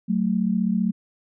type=tone pair together; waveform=sine; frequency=187.1 / 222.5 Hz; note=F#3 / A3; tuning=+20 / +20 cents; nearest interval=minor third; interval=300 cents; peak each=-22 dBFS; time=0.08-0.92 s; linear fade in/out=20 ms; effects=none